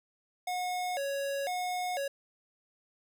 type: tone with vibrato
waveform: square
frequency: 635 Hz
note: D#5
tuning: 35 cents sharp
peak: -32 dBFS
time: 0.47-2.08 s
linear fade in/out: 5 ms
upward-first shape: square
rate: 1 Hz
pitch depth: 230 cents each way
effects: none